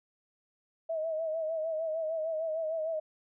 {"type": "tone with vibrato", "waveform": "sine", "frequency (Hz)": 640, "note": "D#5", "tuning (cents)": 49, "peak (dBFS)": -30, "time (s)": [0.89, 3], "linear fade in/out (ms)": 10, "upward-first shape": "sine", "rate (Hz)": 6.6, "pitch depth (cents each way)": 55, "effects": []}